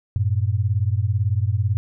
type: beating tone pair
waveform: sine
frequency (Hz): 94.9 / 112.9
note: F#2 / A2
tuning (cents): +44 / +45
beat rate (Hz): 18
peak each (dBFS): -20 / -21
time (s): 0.16-1.77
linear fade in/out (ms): 0
effects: none